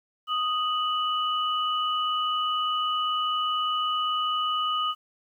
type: tone pair together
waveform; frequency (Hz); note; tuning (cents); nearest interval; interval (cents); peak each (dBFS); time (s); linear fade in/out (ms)
sine; 1244 / 2959; D#6 / F#7; -1 / -1; octave + minor third; 1500; -25 / -29; 0.27-4.95; 50
effects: 10-bit